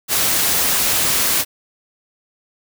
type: noise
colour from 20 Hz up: white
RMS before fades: -17 dBFS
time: 0.08-1.45 s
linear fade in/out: 50 ms
effects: none